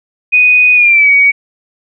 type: tone with pitch glide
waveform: sine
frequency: 2487 to 2254 Hz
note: D#7 to C#7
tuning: -1 to +28 cents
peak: -4 dBFS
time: 0.32-1.32 s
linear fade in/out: 20 ms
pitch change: -171 cents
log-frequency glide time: 0.74-1.1 s
effects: none